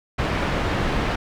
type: low-pass noise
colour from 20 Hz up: pink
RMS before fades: -23 dBFS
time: 0.18-1.16 s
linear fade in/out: 10 ms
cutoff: 2500 Hz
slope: 12 dB/octave
effects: none